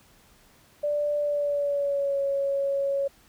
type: tone with pitch glide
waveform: sine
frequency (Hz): 587.3 to 555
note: D5 to C#5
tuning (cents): 0 to +2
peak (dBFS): -23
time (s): 0.83-3.08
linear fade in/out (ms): 10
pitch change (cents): -98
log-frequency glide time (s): 1.18-2.2
effects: pink hiss -58 dBFS RMS until 3.28 s